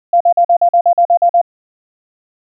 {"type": "tone bursts", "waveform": "sine", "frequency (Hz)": 693, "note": "F5", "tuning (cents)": -14, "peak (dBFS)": -6, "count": 11, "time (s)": [0.13, 1.415], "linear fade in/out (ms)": 5, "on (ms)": 75, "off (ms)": 46, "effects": []}